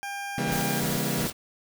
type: tone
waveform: 20% pulse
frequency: 800 Hz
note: G5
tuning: 35 cents sharp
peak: -27 dBFS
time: 0.03-0.8 s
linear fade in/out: 0 ms
type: chord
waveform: sawtooth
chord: C# diminished seventh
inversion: none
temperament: just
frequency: 138.59 / 166.31 / 199.57 / 239.5 Hz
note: C#3 / E3 / G3 / Bb3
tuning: 0 / +16 / +31 / +47 cents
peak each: -28 dBFS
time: 0.38-1.27 s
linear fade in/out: 0 ms
type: noise bursts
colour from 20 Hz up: pink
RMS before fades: -37 dBFS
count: 3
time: 0.46-1.33 s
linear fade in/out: 20 ms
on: 170 ms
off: 180 ms
type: high-pass noise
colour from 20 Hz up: white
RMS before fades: -34 dBFS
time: 0.52-1.3 s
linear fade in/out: 0 ms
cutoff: 2700 Hz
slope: 24 dB/octave
effects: none